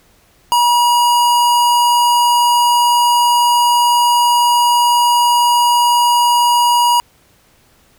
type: tone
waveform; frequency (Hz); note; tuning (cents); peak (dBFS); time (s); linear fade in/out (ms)
square; 961; B5; -48; -10; 0.52-7; 0
effects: pink hiss -52 dBFS RMS until 7.98 s